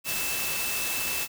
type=tone in noise; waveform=sine; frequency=2637 Hz; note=E7; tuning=in tune; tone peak=-33 dBFS; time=0.04-1.28 s; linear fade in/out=50 ms; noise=white; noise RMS=-30 dBFS; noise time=0.04-1.28 s; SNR=-6 dB; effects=none